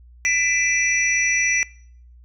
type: tone cluster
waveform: sine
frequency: 1999 / 2364 / 2636 / 5870 Hz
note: B6 / D7 / E7 / F#8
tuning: +20 / +11 / -1 / -15 cents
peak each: -20 / -21 / -29 / -23 dBFS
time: 0.25-1.63 s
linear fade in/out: 0 ms
effects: noise-tail reverb RT60 0.6 s tail -24 dB re dry + added 60 Hz sine -44 dBFS peak until 2.24 s